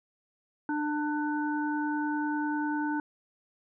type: harmonic tone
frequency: 298.3 Hz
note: D4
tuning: 27 cents sharp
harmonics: 1 / 3 / 5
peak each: -29 / -34 / -36 dBFS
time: 0.69-3 s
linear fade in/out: 2 ms
effects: none